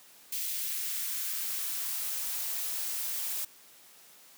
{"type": "noise with high-pass filter sweep", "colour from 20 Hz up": "blue", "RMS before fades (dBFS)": -34, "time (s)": [0.32, 3.45], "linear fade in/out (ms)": 5, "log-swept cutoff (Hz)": [2500, 300], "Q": 1.1, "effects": ["white hiss -56 dBFS RMS until 4.37 s", "high-pass 150 Hz 12 dB/octave"]}